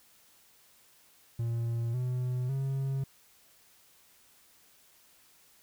triangle tone with pitch steps, 116.54 / 125.63 / 135.42 Hz, A#2 / B2 / C#3, 0 / +30 / -40 cents, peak -27 dBFS, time 1.39-3.04 s, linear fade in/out 5 ms, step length 550 ms, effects white hiss -62 dBFS RMS until 5.62 s

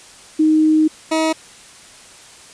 sine / 20% pulse tone pair in turn, 311.6 / 318.5 Hz, D#4 / D#4, +3 / +41 cents, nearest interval unison, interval 38 cents, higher second, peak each -10 dBFS, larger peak neither, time 0.39-0.88 / 1.11-1.33 s, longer first, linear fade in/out 10 ms, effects white hiss -42 dBFS RMS until 2.53 s + resampled to 22050 Hz

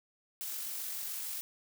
blue noise with amplitude modulation, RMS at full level -38 dBFS, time 0.41-1.41 s, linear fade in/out 0 ms, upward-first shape sine, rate 46.9 Hz, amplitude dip 25%, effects none

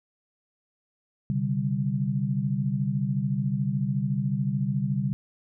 sine chord, C suspended second, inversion none, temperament equal with one note detuned, 130.81 / 144.64 / 196 Hz, C3 / D3 / G3, 0 / -26 / 0 cents, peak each -28 dBFS, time 1.3-5.13 s, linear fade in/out 0 ms, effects none

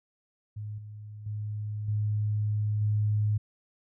sine tone with level steps, 105.5 Hz, G#2, 28 cents sharp, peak -34 / -40 / -31 / -25 / -23 dBFS, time 0.56-3.38 s, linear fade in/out 10 ms, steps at 0.78 / 1.26 / 1.88 / 2.81 s, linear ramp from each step 5 ms, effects none

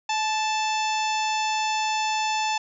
harmonic tone with a mistuned harmonic, 880 Hz, A5, in tune, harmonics 1 / 2 / 3 / 4 / 5 / 6 / 7 / 8, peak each -24 / -36 / -30 / -34 / -38 / -36 / -39 / -39 dBFS, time 0.09-2.58 s, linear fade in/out 5 ms, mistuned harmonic 1, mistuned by -33 cents, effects none

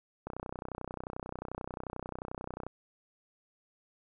click train, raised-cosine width 1 ms, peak -24 dBFS, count 76, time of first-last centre 0.27-2.666 s, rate 31.3 Hz, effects none

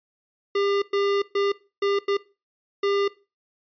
square tone bursts at uneven times, 400.5 Hz, G4, 37 cents sharp, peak -21 dBFS, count 6, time 0.55-0.82 / 0.93-1.22 / 1.35-1.52 / 1.82-1.99 / 2.08-2.17 / 2.83-3.08 s, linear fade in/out 5 ms, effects noise-tail reverb RT60 0.3 s tail -19 dB re dry + resampled to 11025 Hz

